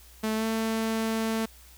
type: tone with pitch glide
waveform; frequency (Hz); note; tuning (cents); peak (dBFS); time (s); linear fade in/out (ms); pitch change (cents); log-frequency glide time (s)
sawtooth; 218.4 to 223; A3 to A3; -13 to +23; -22; 0.23-1.46; 10; +36; 0.35-0.45
effects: added 60 Hz sine -52 dBFS peak until 1.77 s + white hiss -54 dBFS RMS until 1.77 s